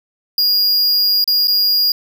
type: tone with dropouts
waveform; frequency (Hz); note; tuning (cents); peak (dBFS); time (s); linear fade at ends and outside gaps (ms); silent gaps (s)
square; 4849; D#8; -45; -12; 0.38-1.92; 2; 1.242-1.276 / 1.473-1.48
effects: none